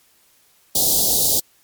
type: band-stop noise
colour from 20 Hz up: white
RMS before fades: -17 dBFS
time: 0.75-1.4 s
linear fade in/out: 5 ms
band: 790 to 3600 Hz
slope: 48 dB/octave
effects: white hiss -57 dBFS RMS until 1.63 s + MP3 96 kbps